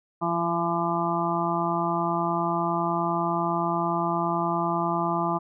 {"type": "harmonic tone with a mistuned harmonic", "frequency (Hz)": 169.8, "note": "F3", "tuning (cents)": -48, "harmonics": [1, 2, 4, 5, 6, 7], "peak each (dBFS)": [-30, -30, -30, -30, -30, -30], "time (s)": [0.21, 5.39], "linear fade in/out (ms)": 20, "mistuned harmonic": 1, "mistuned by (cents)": 15, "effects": []}